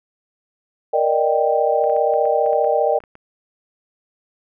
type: chord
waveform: sine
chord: Eb major seventh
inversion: second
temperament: equal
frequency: 466.2 / 587.3 / 622.3 / 784 Hz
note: Bb4 / D5 / Eb5 / G5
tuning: 0 / 0 / 0 / 0 cents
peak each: -20 dBFS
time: 0.93-2.99 s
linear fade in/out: 10 ms
type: clicks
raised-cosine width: 0.5 ms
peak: -27 dBFS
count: 11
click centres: 1.84 / 1.898 / 1.965 / 2.138 / 2.255 / 2.462 / 2.531 / 2.645 / 3.004 / 3.038 / 3.154 s
effects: none